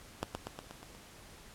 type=tone with echo; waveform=5% pulse; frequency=103.83 Hz; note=G#2; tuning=in tune; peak=-20 dBFS; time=0.22-0.24 s; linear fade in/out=5 ms; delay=120 ms; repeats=6; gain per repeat=-3 dB; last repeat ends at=0.96 s; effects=pink hiss -54 dBFS RMS until 1.54 s + low-pass 12000 Hz 12 dB/octave